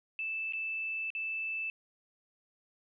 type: tone with dropouts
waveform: sine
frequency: 2637 Hz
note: E7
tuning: in tune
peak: -33 dBFS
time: 0.19-1.7 s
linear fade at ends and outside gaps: 1 ms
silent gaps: 0.524-0.534 / 1.103-1.15 s
effects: none